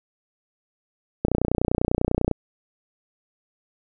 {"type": "click train", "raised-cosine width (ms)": 2, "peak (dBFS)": -7, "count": 33, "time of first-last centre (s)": [1.25, 2.313], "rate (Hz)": 30.1, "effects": []}